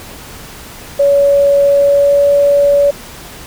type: tone with pitch glide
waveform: sine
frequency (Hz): 564 to 569.6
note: C#5 to C#5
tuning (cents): +30 to +47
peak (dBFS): -6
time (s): 0.99-2.91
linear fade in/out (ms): 10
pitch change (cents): +17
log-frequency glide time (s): 1.68-2.34
effects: pink hiss -32 dBFS RMS until 3.46 s